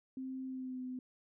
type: tone with pitch glide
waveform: sine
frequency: 261.6 to 254.3 Hz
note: C4 to C4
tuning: 0 to -49 cents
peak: -39 dBFS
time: 0.17-0.99 s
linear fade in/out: 2 ms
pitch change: -49 cents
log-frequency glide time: 0.46-0.82 s
effects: none